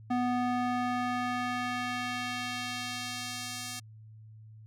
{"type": "tone with band-pass filter sweep", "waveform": "square", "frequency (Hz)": 246.9, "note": "B3", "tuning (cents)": 0, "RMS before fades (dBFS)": -33, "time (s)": [0.1, 3.8], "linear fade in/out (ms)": 10, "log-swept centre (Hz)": [600, 7000], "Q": 0.81, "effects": ["added 109 Hz sine -48 dBFS peak until 4.66 s"]}